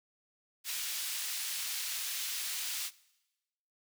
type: high-pass noise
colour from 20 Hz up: pink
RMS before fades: -37 dBFS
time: 0.64-2.91 s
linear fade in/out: 50 ms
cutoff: 2900 Hz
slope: 12 dB/octave
effects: noise-tail reverb RT60 1.0 s tail -21 dB re dry